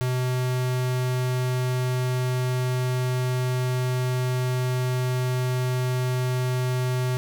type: tone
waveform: square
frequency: 126.7 Hz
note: B2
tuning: 45 cents sharp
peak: -23 dBFS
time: 0.01-7.17 s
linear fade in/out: 0 ms
effects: none

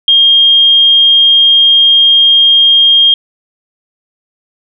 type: tone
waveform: sine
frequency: 3225 Hz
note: G7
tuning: 48 cents sharp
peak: -3 dBFS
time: 0.08-3.14 s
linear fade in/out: 2 ms
effects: none

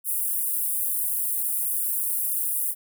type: high-pass noise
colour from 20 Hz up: pink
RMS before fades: -26 dBFS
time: 0.04-2.75 s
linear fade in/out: 50 ms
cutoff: 9500 Hz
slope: 48 dB/octave
effects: none

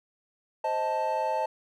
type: chord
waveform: triangle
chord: A diminished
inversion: first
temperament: equal with one note detuned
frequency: 523.3 / 626.9 / 880 Hz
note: C5 / Eb5 / A5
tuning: 0 / +13 / 0 cents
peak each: -31 / -29 / -26 dBFS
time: 0.64-1.46 s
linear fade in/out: 5 ms
effects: none

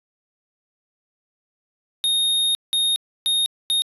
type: tone bursts at uneven times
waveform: square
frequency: 3707 Hz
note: A#7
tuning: 10 cents flat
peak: -18 dBFS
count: 4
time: 2.04-2.55 / 2.73-2.96 / 3.26-3.46 / 3.7-3.82 s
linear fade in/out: 0 ms
effects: resampled to 32000 Hz

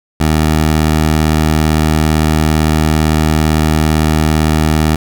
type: tone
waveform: 15% pulse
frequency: 77.78 Hz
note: D#2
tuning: in tune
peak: -3 dBFS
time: 0.2-4.96 s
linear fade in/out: 5 ms
effects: none

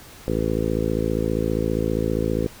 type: harmonic tone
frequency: 55 Hz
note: A1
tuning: in tune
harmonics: 1 / 2 / 3 / 4 / 5 / 6 / 7 / 8 / 9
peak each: -29 / -29 / -29 / -29 / -29 / -29 / -29 / -29 / -29 dBFS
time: 0.28-2.47 s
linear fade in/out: 0 ms
effects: pink hiss -44 dBFS RMS until 2.6 s

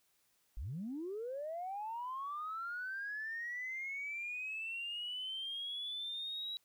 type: linear sweep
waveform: sine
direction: up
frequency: 40.72 to 3896 Hz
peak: -38 dBFS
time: 0.57-6.57 s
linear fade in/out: 0 ms
effects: tanh soft clip ceiling -34 dBFS + white hiss -75 dBFS RMS until 6.64 s

